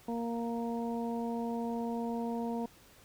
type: harmonic tone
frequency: 233.1 Hz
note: A#3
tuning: in tune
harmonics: 1 / 2 / 3 / 4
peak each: -34 / -39 / -42 / -43 dBFS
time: 0.08-2.66 s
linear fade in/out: 5 ms
effects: pink hiss -59 dBFS RMS until 3.04 s